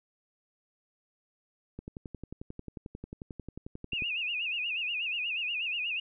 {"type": "click train", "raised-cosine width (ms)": 3, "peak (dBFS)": -27, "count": 26, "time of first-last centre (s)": [1.79, 4.022], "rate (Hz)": 11.2}
{"type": "tone with vibrato", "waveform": "sine", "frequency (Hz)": 2651, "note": "E7", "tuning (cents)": 9, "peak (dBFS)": -30, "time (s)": [3.92, 6], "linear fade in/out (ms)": 5, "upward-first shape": "sine", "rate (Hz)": 8.3, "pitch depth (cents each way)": 140}
{"effects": []}